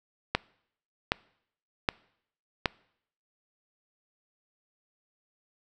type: click train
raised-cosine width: 0.3 ms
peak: -7 dBFS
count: 4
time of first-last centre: 0.35-2.658 s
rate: 1.3 Hz
effects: noise-tail reverb RT60 0.7 s tail -24 dB re dry